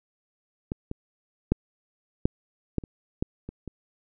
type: clicks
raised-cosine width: 3 ms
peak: -16 / -19 / -7 / -7 / -11 / -26 / -12 / -23 / -23 dBFS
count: 9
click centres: 0.719 / 0.914 / 1.52 / 2.255 / 2.783 / 2.838 / 3.225 / 3.49 / 3.677 s
effects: none